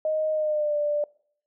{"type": "tone with pitch glide", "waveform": "sine", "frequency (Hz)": [622.3, 590.1], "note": ["D#5", "D5"], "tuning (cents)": [0, 8], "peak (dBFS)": -22, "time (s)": [0.05, 1.04], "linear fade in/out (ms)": 2, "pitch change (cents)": -92, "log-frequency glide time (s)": [0.32, 0.76], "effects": ["noise-tail reverb RT60 0.6 s tail -24 dB re dry"]}